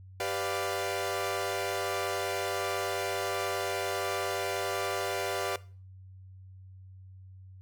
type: chord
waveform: sawtooth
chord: G dominant seventh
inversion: none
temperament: equal with one note detuned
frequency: 392 / 497.3 / 587.3 / 698.5 Hz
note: G4 / B4 / D5 / F5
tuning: 0 / +12 / 0 / 0 cents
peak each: -32 dBFS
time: 0.2-5.56 s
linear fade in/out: 2 ms
effects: noise-tail reverb RT60 0.4 s tail -19 dB re dry + added 94 Hz sine -47 dBFS peak until 7.61 s